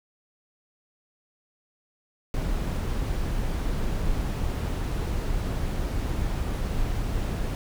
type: noise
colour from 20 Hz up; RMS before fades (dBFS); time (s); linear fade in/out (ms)
brown; -27; 2.34-7.55; 0
effects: none